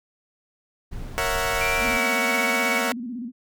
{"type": "noise", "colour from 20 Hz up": "brown", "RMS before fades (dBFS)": -33, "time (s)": [0.91, 1.98], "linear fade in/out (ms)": 20}
{"type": "chord", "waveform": "15% pulse", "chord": "F# dominant seventh", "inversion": "first", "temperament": "equal with one note detuned", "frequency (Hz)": [464, 554.4, 659.3, 740], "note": ["A#4", "C#5", "E5", "F#5"], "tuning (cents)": [-8, 0, 0, 0], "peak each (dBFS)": -22, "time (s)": [1.18, 2.92], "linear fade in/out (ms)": 0}
{"type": "tone with pitch glide", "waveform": "sine", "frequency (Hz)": [2349, 2239], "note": ["D7", "C#7"], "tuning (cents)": [0, 17], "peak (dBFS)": -24, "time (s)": [1.61, 2.79], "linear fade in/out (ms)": 0, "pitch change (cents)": -83, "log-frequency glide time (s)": [1.84, 2.14]}
{"type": "tone with vibrato", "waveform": "sine", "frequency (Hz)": 241.4, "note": "B3", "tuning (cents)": -39, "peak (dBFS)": -29, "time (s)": [1.78, 3.32], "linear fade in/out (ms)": 50, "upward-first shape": "square", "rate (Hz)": 16, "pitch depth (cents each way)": 95}
{"effects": []}